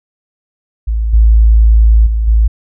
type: tone with level steps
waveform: sine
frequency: 55 Hz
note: A1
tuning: in tune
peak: -11 / -3 / -10 / -5 dBFS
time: 0.87-2.48 s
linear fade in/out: 10 ms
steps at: 1.13 / 2.06 / 2.27 s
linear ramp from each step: 10 ms
effects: none